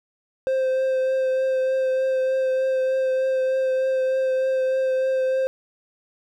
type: tone with vibrato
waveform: triangle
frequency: 523.3 Hz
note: C5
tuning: in tune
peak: -17 dBFS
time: 0.47-5.47 s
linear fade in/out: 0 ms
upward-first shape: triangle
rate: 3.3 Hz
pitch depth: 16 cents each way
effects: none